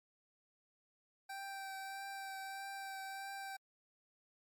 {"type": "tone with vibrato", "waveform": "25% pulse", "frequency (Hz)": 780, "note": "G5", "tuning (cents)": -9, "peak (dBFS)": -40, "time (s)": [1.29, 3.57], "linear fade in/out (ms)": 10, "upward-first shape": "triangle", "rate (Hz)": 1.6, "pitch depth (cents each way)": 18, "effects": ["MP3 96 kbps"]}